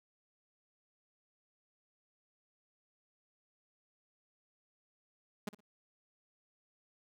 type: tone with echo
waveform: sawtooth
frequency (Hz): 207.7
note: G#3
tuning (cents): 0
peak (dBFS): -31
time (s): 5.47-5.49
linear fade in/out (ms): 5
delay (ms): 58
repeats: 2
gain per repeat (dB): -15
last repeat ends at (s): 5.606
effects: none